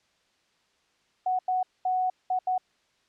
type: tone bursts at uneven times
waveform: sine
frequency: 740 Hz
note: F#5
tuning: in tune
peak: -23 dBFS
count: 5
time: 1.26-1.39 / 1.48-1.63 / 1.85-2.1 / 2.3-2.39 / 2.47-2.58 s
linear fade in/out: 5 ms
effects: white hiss -68 dBFS RMS until 3.08 s + low-pass 5000 Hz 12 dB/octave